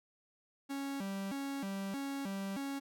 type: tone with vibrato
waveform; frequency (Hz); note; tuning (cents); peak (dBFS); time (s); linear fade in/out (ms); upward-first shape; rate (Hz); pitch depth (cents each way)
45% pulse; 232.5; A#3; -4; -37; 0.69-2.8; 20; square; 1.6; 300
effects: none